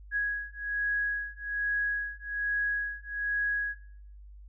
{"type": "beating tone pair", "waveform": "sine", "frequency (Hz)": [1661.2, 1662.4], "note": ["G#6", "G#6"], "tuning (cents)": [0, 1], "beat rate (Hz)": 1.2, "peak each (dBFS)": -31, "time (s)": [0.11, 3.76], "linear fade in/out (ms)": 50, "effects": ["noise-tail reverb RT60 0.6 s tail -17 dB re dry", "added 50 Hz sine -46 dBFS peak until 4.48 s"]}